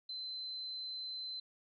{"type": "tone", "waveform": "sine", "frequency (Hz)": 4065, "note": "B7", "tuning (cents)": 49, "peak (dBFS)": -40, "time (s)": [0.09, 1.4], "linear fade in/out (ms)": 5, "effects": []}